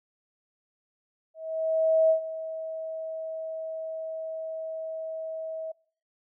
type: tone with ADSR envelope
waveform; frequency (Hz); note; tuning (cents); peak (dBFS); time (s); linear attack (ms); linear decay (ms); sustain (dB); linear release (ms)
sine; 642; E5; -46; -17; 1.34-5.72; 760; 100; -15; 8
effects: noise-tail reverb RT60 0.5 s tail -23 dB re dry